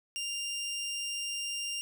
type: tone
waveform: 20% pulse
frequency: 2794 Hz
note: F7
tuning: in tune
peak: -29 dBFS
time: 0.16-1.81 s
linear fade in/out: 0 ms
effects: none